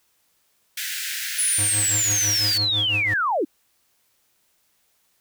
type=high-pass noise; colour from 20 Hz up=pink; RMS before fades=-29 dBFS; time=0.77-2.58 s; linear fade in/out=5 ms; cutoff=1500 Hz; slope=96 dB/octave
type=linear sweep; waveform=sine; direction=down; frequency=10160 to 250 Hz; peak=-19 dBFS; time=1.38-3.45 s; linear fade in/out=10 ms
type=tone with tremolo; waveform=square; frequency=103.83 Hz; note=G#2; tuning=in tune; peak=-26 dBFS; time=1.58-3.14 s; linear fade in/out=5 ms; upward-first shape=triangle; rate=6 Hz; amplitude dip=90%
effects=white hiss -66 dBFS RMS until 5.2 s